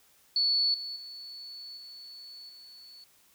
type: tone with level steps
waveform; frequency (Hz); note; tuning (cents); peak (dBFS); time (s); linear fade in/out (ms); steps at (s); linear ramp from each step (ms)
sine; 4435; C#8; 0; -23 / -35 / -41 / -44 / -48; 0.36-3.04; 2; 0.74 / 0.96 / 1.77 / 2.49; 2
effects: white hiss -63 dBFS RMS until 3.34 s